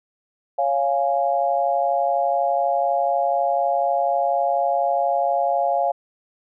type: chord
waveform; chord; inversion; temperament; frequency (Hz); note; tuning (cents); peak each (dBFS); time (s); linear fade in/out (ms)
sine; Db major; none; equal; 554.4 / 698.5 / 830.6; Db5 / F5 / Ab5; 0 / 0 / 0; -23 / -20 / -24; 0.58-5.92; 10
effects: none